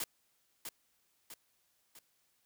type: noise with echo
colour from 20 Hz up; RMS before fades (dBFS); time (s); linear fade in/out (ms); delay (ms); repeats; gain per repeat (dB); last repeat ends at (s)
white; -37; 0-0.04; 2; 650; 3; -6; 1.99
effects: white hiss -75 dBFS RMS until 2.45 s